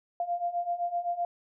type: beating tone pair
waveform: sine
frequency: 692 / 699.8 Hz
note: F5 / F5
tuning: -16 / +3 cents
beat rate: 7.8 Hz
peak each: -33 / -30 dBFS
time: 0.2-1.25 s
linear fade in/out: 2 ms
effects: none